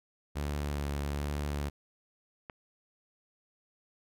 sawtooth tone with vibrato, 72.2 Hz, D2, 29 cents flat, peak -28 dBFS, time 0.35-1.7 s, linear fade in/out 20 ms, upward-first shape sine, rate 1.2 Hz, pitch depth 19 cents each way
click, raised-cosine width 0.5 ms, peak -27 dBFS, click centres 2.498 s
effects none

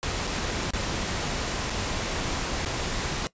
pink noise with dropouts, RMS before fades -29 dBFS, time 0.03-3.27 s, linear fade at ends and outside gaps 0 ms, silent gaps 0.27-0.275 / 0.706-0.735 / 1.699-1.704 / 2.65-2.659 s, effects noise-tail reverb RT60 0.1 s tail -19 dB re dry + resampled to 16000 Hz

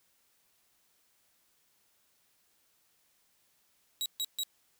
sawtooth tone bursts, 3853 Hz, B7, 44 cents flat, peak -28 dBFS, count 3, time 4.01-4.434 s, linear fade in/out 0 ms, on 48 ms, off 140 ms, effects white hiss -71 dBFS RMS until 4.79 s

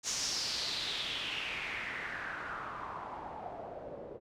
white noise with low-pass filter sweep, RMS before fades -39 dBFS, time 0.03-4.2 s, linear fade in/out 50 ms, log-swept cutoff 6500 to 480 Hz, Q 4.1, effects none

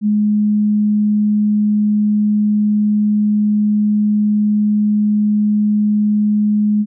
sine tone, 209.7 Hz, G#3, 17 cents sharp, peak -11 dBFS, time 0.01-6.86 s, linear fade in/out 50 ms, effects none

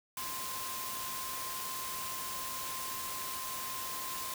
sine tone in noise, 1046.5 Hz, C6, in tune, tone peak -42 dBFS, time 0.17-4.34 s, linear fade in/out 2 ms, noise white, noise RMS -40 dBFS, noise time 0.17-4.34 s, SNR -5 dB, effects none

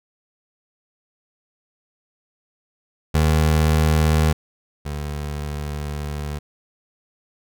25% pulse tone pair in turn, 77.78 / 73.69 Hz, D#2 / D2, 0 / +6 cents, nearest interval minor second, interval 94 cents, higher first, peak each -11 / -22 dBFS, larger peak first, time 3.14-4.33 / 4.85-6.39 s, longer second, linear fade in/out 10 ms, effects none

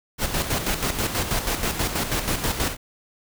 pink noise with tremolo, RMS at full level -23 dBFS, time 0.18-2.77 s, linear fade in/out 50 ms, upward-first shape square, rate 6.2 Hz, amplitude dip 55%, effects none

